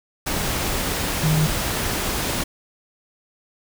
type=tone in noise; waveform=sine; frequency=155.56 Hz; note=D#3; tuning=in tune; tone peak=-16 dBFS; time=1.23-1.47 s; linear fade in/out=10 ms; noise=pink; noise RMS=-24 dBFS; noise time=0.26-2.44 s; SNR=+5 dB; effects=none